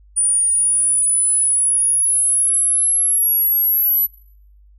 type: exponential sweep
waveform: sine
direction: up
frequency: 9397 to 11840 Hz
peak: -13 dBFS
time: 0.16-4.07 s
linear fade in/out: 20 ms
effects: noise-tail reverb RT60 0.7 s tail -26 dB re dry + added 50 Hz sine -45 dBFS peak until 4.78 s